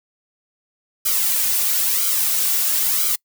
blue noise with flanger, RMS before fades -19 dBFS, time 1.05-3.16 s, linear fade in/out 10 ms, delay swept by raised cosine 1.1 to 3.2 ms, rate 1 Hz, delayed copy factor -0.85, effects noise-tail reverb RT60 0.1 s tail -26 dB re dry

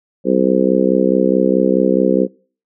harmonic tone, 64.7 Hz, C2, 19 cents flat, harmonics 3 / 4 / 5 / 6 / 7 / 8, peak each -18 / -18 / -18 / -18 / -18 / -18 dBFS, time 0.24-2.28 s, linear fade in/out 50 ms, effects noise-tail reverb RT60 0.4 s tail -22 dB re dry

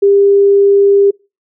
sine tone, 399.6 Hz, G4, 33 cents sharp, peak -5 dBFS, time 0.02-1.11 s, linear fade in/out 10 ms, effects noise-tail reverb RT60 0.3 s tail -26 dB re dry

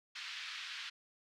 white band-pass noise, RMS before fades -45 dBFS, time 0.15-0.9 s, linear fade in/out 10 ms, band 1400 to 4200 Hz, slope 24 dB/octave, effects none

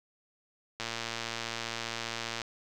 click train, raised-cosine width 0.2 ms, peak -17 dBFS, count 187, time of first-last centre 0.8-2.417 s, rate 115 Hz, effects none

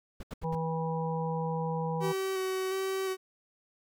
brown noise bursts, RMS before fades -40 dBFS, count 4, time 0.2-0.553 s, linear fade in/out 5 ms, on 32 ms, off 75 ms
harmonic tone, 162.5 Hz, E3, 24 cents flat, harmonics 1 / 3 / 5 / 6, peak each -32 / -35 / -38 / -38 dBFS, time 0.43-2.13 s, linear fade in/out 20 ms
45% pulse tone with vibrato, 380 Hz, F#4, 46 cents sharp, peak -30 dBFS, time 2-3.17 s, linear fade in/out 50 ms, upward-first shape square, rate 1.4 Hz, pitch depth 14 cents each way
effects none

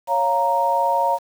sine chord, Bb minor, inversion first, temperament equal, 554.4 / 698.5 / 932.3 Hz, Db5 / F5 / Bb5, 0 / 0 / 0 cents, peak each -23 / -23 / -18 dBFS, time 0.07-1.19 s, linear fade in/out 50 ms, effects 7-bit

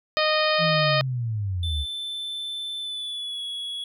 harmonic tone, 617 Hz, D#5, 15 cents flat, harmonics 1 / 2 / 3 / 4 / 5 / 6 / 7 / 8, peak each -23 / -26 / -28 / -29 / -30 / -31 / -31 / -32 dBFS, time 0.17-1.01 s, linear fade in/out 0 ms
sine linear sweep, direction down, 170 to 67.4 Hz, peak -24 dBFS, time 0.58-1.86 s, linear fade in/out 50 ms
triangle tone with pitch glide, 3531 to 3360 Hz, A7 to G#7, +5 to +19 cents, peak -28 dBFS, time 1.63-3.84 s, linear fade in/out 2 ms, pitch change -86 cents, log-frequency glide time 2.8-3.42 s
effects none

